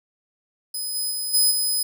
10% pulse tone with level steps, 5030 Hz, D#8, 18 cents sharp, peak -21 / -18 / -20 / -10 / -15 dBFS, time 0.74-1.83 s, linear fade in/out 5 ms, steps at 0.94 / 1.1 / 1.33 / 1.5 s, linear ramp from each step 20 ms, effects none

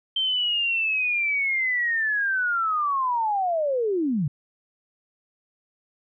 sine linear sweep, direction down, 3136 to 130.6 Hz, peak -21 dBFS, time 0.16-4.28 s, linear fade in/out 5 ms, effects none

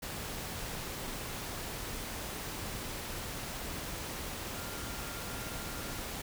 sine tone in noise, 1393 Hz, F6, 5 cents flat, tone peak -50 dBFS, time 4.56-5.99 s, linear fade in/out 10 ms, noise pink, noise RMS -40 dBFS, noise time 0.02-6.22 s, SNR -13 dB, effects none

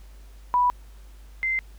sine tone pair in turn, 985 / 2078 Hz, B5 / C7, -5 / -12 cents, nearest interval octave + minor second, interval 1293 cents, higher second, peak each -17 / -22 dBFS, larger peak first, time 0.54-0.7 / 1.43-1.59 s, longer neither, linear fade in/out 0 ms, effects added 50 Hz sine -43 dBFS peak until 1.78 s + pink hiss -58 dBFS RMS until 1.78 s

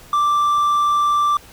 triangle tone, 1174.7 Hz, D6, in tune, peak -12 dBFS, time 0.13-1.37 s, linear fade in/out 2 ms, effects pink hiss -44 dBFS RMS until 1.52 s

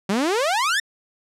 sawtooth exponential sweep, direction up, 185 to 1862 Hz, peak -15 dBFS, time 0.09-0.8 s, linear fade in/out 5 ms, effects low-pass 9000 Hz 12 dB/octave

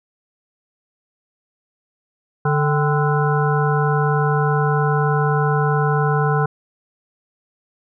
harmonic tone with a mistuned harmonic, 146.83 Hz, D3, in tune, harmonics 1 / 3 / 5 / 7 / 9 / 10, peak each -17 / -22 / -24 / -25 / -27 / -27 dBFS, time 2.45-6.46 s, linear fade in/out 5 ms, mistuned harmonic 5, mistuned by +97 cents, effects none

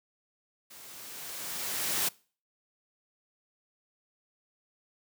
white noise with level ramp, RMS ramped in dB -50 to -28 dBFS, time 0.7-2.09 s, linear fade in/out 10 ms, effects noise-tail reverb RT60 0.4 s tail -23 dB re dry + high-pass 100 Hz 12 dB/octave

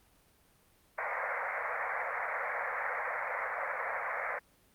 white band-pass noise, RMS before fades -35 dBFS, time 0.98-4.39 s, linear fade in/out 5 ms, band 480 to 2200 Hz, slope 96 dB/octave, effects pink hiss -66 dBFS RMS until 4.74 s + Opus 32 kbps

